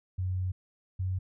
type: tone pair in turn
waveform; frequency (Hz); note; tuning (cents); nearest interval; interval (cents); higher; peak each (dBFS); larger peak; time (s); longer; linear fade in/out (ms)
sine; 92.3 / 93.1; F#2 / F#2; -4 / +11; unison; 15; second; -28; neither; 0.18-0.52 / 0.99-1.19; first; 10
effects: none